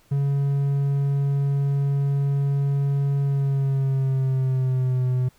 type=tone with pitch glide; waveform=triangle; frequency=140 to 126.91 Hz; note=C#3 to B2; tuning=+18 to +48 cents; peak=-17 dBFS; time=0.11-5.29 s; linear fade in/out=10 ms; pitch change=-170 cents; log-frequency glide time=3.22-5.06 s; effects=pink hiss -59 dBFS RMS until 5.38 s